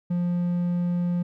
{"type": "tone", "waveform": "triangle", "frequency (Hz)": 175.5, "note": "F3", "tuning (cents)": 9, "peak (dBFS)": -20, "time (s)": [0.1, 1.23], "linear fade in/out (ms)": 10, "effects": []}